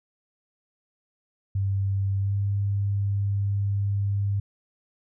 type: tone with pitch glide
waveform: sine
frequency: 98 to 100.17 Hz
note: G2 to G2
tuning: 0 to +38 cents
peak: -22 dBFS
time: 1.55-4.4 s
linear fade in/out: 5 ms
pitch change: +38 cents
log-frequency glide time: 2.2-2.34 s
effects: none